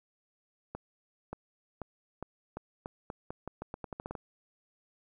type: accelerating click train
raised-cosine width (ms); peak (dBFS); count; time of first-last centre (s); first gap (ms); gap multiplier
1; -24; 17; 0.75-4.152; 580; 0.84
effects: 11-bit